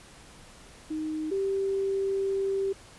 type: tone pair in turn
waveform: sine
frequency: 311.1 / 390.2 Hz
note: D#4 / G4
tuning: 0 / -8 cents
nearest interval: major third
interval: 392 cents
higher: second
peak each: -29 / -25 dBFS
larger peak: second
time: 0.9-1.31 / 1.31-2.73 s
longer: second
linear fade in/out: 10 ms
effects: pink hiss -51 dBFS RMS until 2.98 s + resampled to 24000 Hz